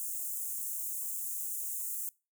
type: high-pass noise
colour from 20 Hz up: white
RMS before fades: -37 dBFS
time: 0-2.09 s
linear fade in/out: 0 ms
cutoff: 6900 Hz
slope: 48 dB/octave
effects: noise-tail reverb RT60 0.3 s tail -24 dB re dry